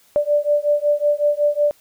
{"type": "beating tone pair", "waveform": "sine", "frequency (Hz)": [585, 590.4], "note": ["D5", "D5"], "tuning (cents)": [-7, 9], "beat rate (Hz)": 5.4, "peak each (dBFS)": -18, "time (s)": [0.16, 1.71], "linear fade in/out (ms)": 0, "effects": ["white hiss -55 dBFS RMS until 1.8 s"]}